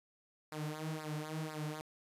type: tone with flanger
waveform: sawtooth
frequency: 154.7 Hz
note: D#3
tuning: 10 cents flat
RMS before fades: -41 dBFS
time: 0.52-1.81 s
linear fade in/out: 0 ms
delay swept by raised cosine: 0.31 to 6.11 ms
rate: 2 Hz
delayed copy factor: -0.95
effects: resampled to 32000 Hz + 12-bit